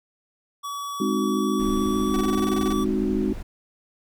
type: tone with pitch glide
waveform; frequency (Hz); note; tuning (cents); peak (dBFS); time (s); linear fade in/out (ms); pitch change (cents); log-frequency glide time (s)
square; 1138 to 1152.6; C#6 to D6; +45 to -33; -30; 0.63-2.85; 20; +22; 1-2.71
type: chord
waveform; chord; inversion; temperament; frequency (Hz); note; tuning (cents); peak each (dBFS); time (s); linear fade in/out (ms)
sine; Ab dominant seventh; none; equal with one note detuned; 207.7 / 261.6 / 308.1 / 370; Ab3 / C4 / Eb4 / Gb4; 0 / 0 / -17 / 0; -25 / -27 / -27 / -27; 1-3.33; 5
type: noise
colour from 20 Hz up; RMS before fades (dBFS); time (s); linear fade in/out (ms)
brown; -34; 1.59-3.43; 10
type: tone bursts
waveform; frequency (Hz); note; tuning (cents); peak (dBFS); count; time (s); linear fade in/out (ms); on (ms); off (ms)
sawtooth; 377.2; F#4; +33; -25; 13; 2.14-2.726; 0; 22; 25
effects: none